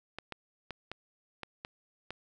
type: clicks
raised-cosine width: 0.3 ms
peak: -23 dBFS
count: 7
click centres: 0.186 / 0.323 / 0.707 / 0.916 / 1.433 / 1.649 / 2.106 s
effects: none